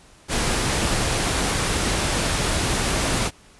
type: noise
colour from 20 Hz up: pink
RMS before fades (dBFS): -22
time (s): 0.28-3.31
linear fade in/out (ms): 50
effects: pink hiss -51 dBFS RMS until 3.59 s + resampled to 24000 Hz